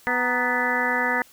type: harmonic tone with a mistuned harmonic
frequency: 248.3 Hz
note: B3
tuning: 9 cents sharp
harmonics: 1 / 2 / 3 / 4 / 5 / 6 / 7 / 8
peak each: -31 / -30 / -31 / -28 / -31 / -31 / -25 / -27 dBFS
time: 0.07-1.22 s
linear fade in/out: 0 ms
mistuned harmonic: 4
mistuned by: -100 cents
effects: white hiss -53 dBFS RMS until 1.32 s